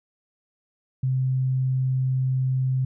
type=tone; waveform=sine; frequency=130.3 Hz; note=C3; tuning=7 cents flat; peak=-20 dBFS; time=1.03-2.85 s; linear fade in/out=5 ms; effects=none